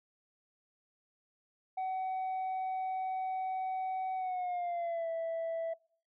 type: tone with pitch glide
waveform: sine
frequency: 753 to 659.3 Hz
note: F#5 to E5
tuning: +30 to 0 cents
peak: -30 dBFS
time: 1.77-5.74 s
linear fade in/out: 10 ms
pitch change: -230 cents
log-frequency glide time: 4.16-5.09 s
effects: noise-tail reverb RT60 0.5 s tail -26 dB re dry + tanh soft clip ceiling -32 dBFS